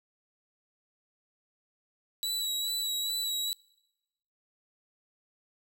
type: tone with vibrato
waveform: sawtooth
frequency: 3915 Hz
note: B7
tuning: 16 cents flat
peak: -27 dBFS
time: 2.23-3.53 s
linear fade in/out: 0 ms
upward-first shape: sine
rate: 2.4 Hz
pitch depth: 26 cents each way
effects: noise-tail reverb RT60 1.0 s tail -26 dB re dry